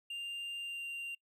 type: tone with pitch glide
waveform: triangle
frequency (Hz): 2794 to 2776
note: F7 to F7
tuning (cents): 0 to -11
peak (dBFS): -37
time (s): 0.1-1.15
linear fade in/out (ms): 5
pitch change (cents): -11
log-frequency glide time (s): 0.59-0.87
effects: noise-tail reverb RT60 0.1 s tail -26 dB re dry